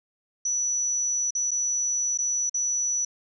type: tone with dropouts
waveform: sine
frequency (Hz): 5920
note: F#8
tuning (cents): 0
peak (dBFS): -23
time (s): 0.45-3.05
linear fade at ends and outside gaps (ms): 5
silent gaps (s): 1.307-1.35 / 1.509-1.514 / 2.176-2.186 / 2.496-2.542
effects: none